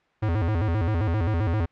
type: tone with vibrato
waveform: square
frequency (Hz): 95.1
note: F#2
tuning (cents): +48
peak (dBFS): -22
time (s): 0.22-1.66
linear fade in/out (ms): 10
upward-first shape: square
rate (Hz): 7.6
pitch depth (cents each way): 220
effects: white hiss -64 dBFS RMS until 1.71 s + low-pass 2000 Hz 12 dB/octave